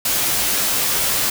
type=noise with comb filter; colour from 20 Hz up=white; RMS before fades=-19 dBFS; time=0.05-1.3 s; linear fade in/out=5 ms; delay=12 ms; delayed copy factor=-0.6; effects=none